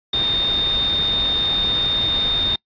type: tone in noise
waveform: sine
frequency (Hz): 3651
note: A#7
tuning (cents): -37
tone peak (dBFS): -17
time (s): 0.13-2.56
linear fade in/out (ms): 5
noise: pink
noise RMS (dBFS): -28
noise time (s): 0.13-2.56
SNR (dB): +8
effects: noise-tail reverb RT60 0.1 s tail -24 dB re dry + resampled to 11025 Hz